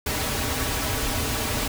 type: noise with comb filter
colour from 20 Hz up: pink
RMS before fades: -26 dBFS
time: 0.06-1.68 s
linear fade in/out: 5 ms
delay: 5.7 ms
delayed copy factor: -0.7
effects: none